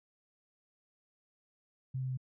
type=tone with pitch steps; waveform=sine; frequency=130.81 / 129.91 / 129.01 Hz; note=C3 / C3 / C3; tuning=0 / -12 / -24 cents; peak=-33 dBFS; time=1.94-2.174 s; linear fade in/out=10 ms; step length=78 ms; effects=none